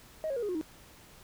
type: tone with pitch steps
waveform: sine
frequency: 628 / 546.7 / 475.9 / 414.3 / 360.7 / 314 Hz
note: D#5 / C#5 / A#4 / G#4 / F#4 / D#4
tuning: +16 / -24 / +36 / -4 / -44 / +16 cents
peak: -29 dBFS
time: 0.24-0.612 s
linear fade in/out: 0 ms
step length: 62 ms
effects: tanh soft clip ceiling -27 dBFS + pink hiss -55 dBFS RMS until 1.23 s